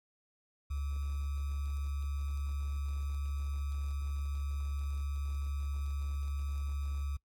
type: tone with sample-and-hold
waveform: sine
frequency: 70.5 Hz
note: C#2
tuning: 30 cents sharp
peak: -33 dBFS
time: 0.7-7.17 s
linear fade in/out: 10 ms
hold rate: 1225 Hz
effects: noise-tail reverb RT60 0.1 s tail -22 dB re dry + AAC 64 kbps